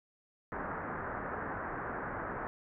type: low-pass noise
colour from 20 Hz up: white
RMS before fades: -39 dBFS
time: 0.52-2.47 s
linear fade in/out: 0 ms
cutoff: 1700 Hz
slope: 48 dB/octave
effects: none